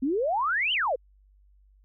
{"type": "exponential two-way sweep", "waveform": "sine", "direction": "up then down", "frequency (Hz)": [246.9, 3146, 458], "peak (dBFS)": -23, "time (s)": [0.02, 0.96], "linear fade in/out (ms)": 10, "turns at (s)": 0.73, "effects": ["added 49 Hz sine -56 dBFS peak until 1.84 s"]}